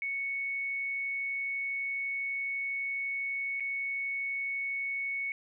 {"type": "tone with dropouts", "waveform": "sine", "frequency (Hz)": 2217, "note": "C#7", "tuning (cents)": 0, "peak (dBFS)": -31, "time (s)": [0.02, 5.32], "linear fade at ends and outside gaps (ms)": 1, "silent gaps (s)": [3.599, 3.605], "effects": []}